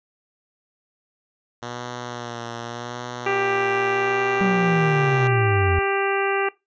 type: tone with vibrato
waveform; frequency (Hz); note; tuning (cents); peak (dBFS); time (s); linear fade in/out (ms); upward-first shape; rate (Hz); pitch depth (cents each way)
5% pulse; 120; B2; -49; -19; 1.62-5.28; 10; sine; 0.84; 37
type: harmonic tone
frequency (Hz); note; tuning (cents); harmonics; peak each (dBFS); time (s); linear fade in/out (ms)
393.8; G4; +8; 1 / 2 / 3 / 4 / 5 / 6 / 7; -23 / -26 / -28 / -29 / -30 / -31 / -31; 3.26-6.49; 5
type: linear sweep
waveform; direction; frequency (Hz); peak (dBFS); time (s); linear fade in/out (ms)
triangle; down; 193 to 83.1; -17; 4.41-5.79; 0
effects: noise-tail reverb RT60 0.2 s tail -20 dB re dry + resampled to 16000 Hz